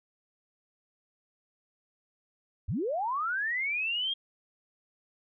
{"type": "linear sweep", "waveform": "sine", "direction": "up", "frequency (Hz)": [57.9, 3263], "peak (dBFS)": -28, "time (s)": [2.68, 4.14], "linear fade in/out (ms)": 10, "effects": []}